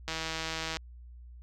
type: click train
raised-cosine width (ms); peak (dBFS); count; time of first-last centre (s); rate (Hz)
0.2; -17; 112; 0.08-0.769; 161
effects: added 60 Hz sine -46 dBFS peak until 1.42 s